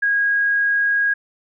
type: tone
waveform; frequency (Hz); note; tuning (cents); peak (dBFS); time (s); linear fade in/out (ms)
sine; 1641; G#6; -21; -15; 0.02-1.14; 10
effects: none